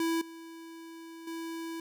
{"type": "tone with level steps", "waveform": "square", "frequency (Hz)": 329.6, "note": "E4", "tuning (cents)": 0, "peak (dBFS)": [-28, -45, -37], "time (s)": [0, 1.8], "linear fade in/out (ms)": 2, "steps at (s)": [0.21, 1.27], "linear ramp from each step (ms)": 5, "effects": []}